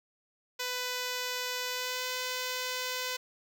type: tone with pitch glide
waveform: 5% pulse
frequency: 498.9 to 505.3 Hz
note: B4 to B4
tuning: +17 to +40 cents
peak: -21 dBFS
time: 0.59-3.17 s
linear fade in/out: 10 ms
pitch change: +23 cents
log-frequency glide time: 1.66-2.06 s
effects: none